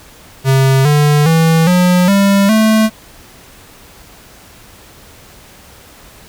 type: tone with pitch steps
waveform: square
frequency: 133.9 / 147.72 / 162.96 / 179.77 / 198.32 / 218.8 Hz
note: C3 / D3 / E3 / F#3 / G3 / A3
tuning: +40 / +10 / -20 / -50 / +20 / -9 cents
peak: -8 dBFS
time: 0.44-2.9 s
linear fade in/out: 50 ms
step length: 410 ms
effects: pink hiss -40 dBFS RMS until 6.28 s